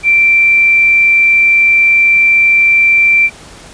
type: tone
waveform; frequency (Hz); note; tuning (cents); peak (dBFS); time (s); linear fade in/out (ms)
sine; 2349; D7; 0; -5; 0.03-3.3; 50
effects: pink hiss -35 dBFS RMS until 3.73 s + resampled to 22050 Hz